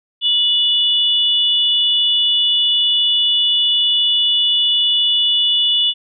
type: tone pair together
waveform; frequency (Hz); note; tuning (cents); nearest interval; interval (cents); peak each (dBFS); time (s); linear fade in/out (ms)
sine; 2933 / 3468; F#7 / A7; -16 / -26; minor third; 290; -15; 0.21-5.94; 50
effects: none